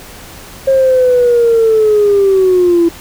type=linear sweep; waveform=sine; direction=down; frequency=540 to 333.6 Hz; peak=-5 dBFS; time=0.67-2.89 s; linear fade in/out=10 ms; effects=tanh soft clip ceiling -2 dBFS + pink hiss -33 dBFS RMS until 3 s